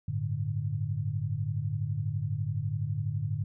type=chord; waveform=sine; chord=G suspended second; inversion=none; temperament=equal; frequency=98 / 110 / 146.83 Hz; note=G2 / A2 / D3; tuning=0 / 0 / 0 cents; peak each=-34 / -32 / -33 dBFS; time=0.08-3.44 s; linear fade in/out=5 ms; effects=none